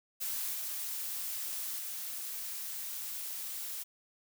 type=noise with level steps; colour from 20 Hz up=blue; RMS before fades=-36 / -38 / -40 dBFS; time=0.2-3.84 s; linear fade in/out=20 ms; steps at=0.52 / 1.78 s; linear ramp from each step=20 ms; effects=none